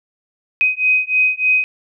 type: beating tone pair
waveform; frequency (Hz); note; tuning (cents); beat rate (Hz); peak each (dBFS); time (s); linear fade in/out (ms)
sine; 2512 / 2515.3; D#7 / D#7; +16 / +18; 3.3; -16; 0.61-1.64; 0
effects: none